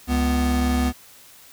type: tone pair together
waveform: square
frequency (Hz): 69.7 / 247.2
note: C#2 / B3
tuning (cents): +10 / +2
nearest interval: octave + minor seventh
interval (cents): 2192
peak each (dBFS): -22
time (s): 0.07-0.93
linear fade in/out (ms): 50
effects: white hiss -48 dBFS RMS until 1.52 s